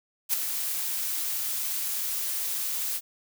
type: noise with ADSR envelope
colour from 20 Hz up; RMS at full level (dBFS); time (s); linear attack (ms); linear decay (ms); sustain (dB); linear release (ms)
blue; -22; 0.29-3.01; 44; 9; -8; 48
effects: none